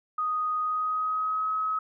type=tone with pitch glide; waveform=sine; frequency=1244.5 to 1277.3 Hz; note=D#6 to D#6; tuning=0 to +45 cents; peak=-25 dBFS; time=0.18-1.79 s; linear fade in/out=5 ms; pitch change=+45 cents; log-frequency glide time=0.61-1.49 s; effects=none